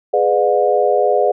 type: chord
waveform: sine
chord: G# diminished seventh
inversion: none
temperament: just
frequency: 415.3 / 498.4 / 598 / 717.6 Hz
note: G#4 / B4 / D5 / F5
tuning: 0 / +16 / +31 / +47 cents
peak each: -17 dBFS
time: 0.13-1.32 s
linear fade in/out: 10 ms
effects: none